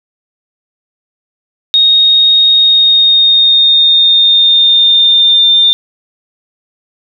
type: tone with pitch glide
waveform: sine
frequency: 3729 to 3602 Hz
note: A#7 to A7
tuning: 0 to +40 cents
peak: -4 dBFS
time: 1.74-5.73 s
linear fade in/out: 0 ms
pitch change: -60 cents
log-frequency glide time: 2.54-5.41 s
effects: none